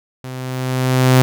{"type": "tone with level ramp", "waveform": "sawtooth", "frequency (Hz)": 128.8, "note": "C3", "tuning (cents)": -27, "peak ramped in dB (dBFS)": [-24, -3], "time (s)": [0.24, 1.22], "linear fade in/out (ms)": 0, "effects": []}